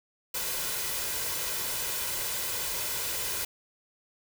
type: noise with comb filter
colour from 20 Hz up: white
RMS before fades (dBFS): -32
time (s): 0.34-3.45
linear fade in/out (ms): 5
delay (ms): 2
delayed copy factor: +0.5
effects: none